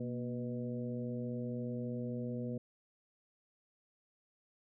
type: harmonic tone with a mistuned harmonic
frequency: 123.47 Hz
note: B2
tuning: in tune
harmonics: 1 / 2 / 3 / 4 / 5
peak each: -41 / -39 / -49 / -44 / -51 dBFS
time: 0-2.58 s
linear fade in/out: 5 ms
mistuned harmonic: 2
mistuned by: -60 cents
effects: none